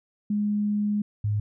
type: tone pair in turn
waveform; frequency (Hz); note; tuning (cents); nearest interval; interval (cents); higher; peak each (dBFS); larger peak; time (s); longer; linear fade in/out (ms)
sine; 207.7 / 104.57; G#3 / G#2; 0 / +12; octave; 1188; first; -22; neither; 0.3-1.02 / 1.24-1.4; first; 5
effects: none